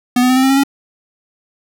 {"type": "tone with pitch steps", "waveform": "square", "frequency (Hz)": [246.9, 251.7, 256.5, 261.4, 266.5, 271.6, 276.8], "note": ["B3", "B3", "C4", "C4", "C4", "C#4", "C#4"], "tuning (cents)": [0, 33, -34, -1, 32, -35, -2], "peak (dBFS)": -10, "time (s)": [0.16, 0.636], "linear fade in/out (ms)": 5, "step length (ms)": 68, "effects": []}